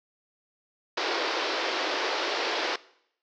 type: band-pass noise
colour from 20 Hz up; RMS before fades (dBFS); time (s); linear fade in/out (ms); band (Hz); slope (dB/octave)
pink; -29; 0.97-2.76; 5; 330 to 5300; 48
effects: noise-tail reverb RT60 0.7 s tail -20 dB re dry